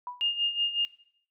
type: tone with exponential decay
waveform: sine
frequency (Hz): 984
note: B5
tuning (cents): -7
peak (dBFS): -31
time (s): 0.07-0.31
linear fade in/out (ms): 1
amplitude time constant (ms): 51
type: tone with tremolo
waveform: sine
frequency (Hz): 2828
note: F7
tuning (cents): +21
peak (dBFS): -23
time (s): 0.21-0.85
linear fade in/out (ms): 0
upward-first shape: sine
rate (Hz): 5.4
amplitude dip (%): 75
effects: noise-tail reverb RT60 0.7 s tail -19 dB re dry